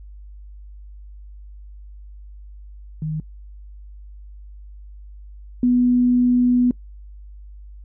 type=tone pair in turn; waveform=sine; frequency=155.3 / 246.5 Hz; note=D#3 / B3; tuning=-3 / -3 cents; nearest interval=minor sixth; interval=800 cents; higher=second; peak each=-22 / -13 dBFS; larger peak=second; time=3.02-3.2 / 5.63-6.71 s; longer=second; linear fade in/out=2 ms; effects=noise-tail reverb RT60 0.1 s tail -23 dB re dry + added 50 Hz sine -37 dBFS peak until 7.84 s